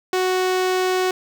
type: tone with notch filter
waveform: sawtooth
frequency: 370 Hz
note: F#4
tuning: in tune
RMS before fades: -20 dBFS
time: 0.13-1.11 s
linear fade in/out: 2 ms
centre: 11000 Hz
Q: 1.2
effects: none